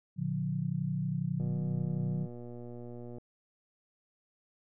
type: chord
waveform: sine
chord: Bb major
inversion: none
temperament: equal with one note detuned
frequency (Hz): 116.54 / 146.83 / 178.9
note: Bb2 / D3 / F3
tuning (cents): 0 / 0 / +42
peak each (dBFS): -38 / -33 / -34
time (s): 0.16-2.28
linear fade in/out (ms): 50
type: click train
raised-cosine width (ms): 2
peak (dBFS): -33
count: 215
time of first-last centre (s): 1.4-3.183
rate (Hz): 120
effects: none